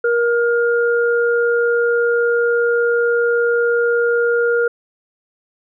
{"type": "tone pair together", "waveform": "sine", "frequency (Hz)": [472.6, 1416.2], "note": ["A#4", "F6"], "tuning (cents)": [24, 24], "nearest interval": "octave + perfect fifth", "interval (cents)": 1900, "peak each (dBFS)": [-14, -19], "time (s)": [0.04, 4.68], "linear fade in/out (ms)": 5, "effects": []}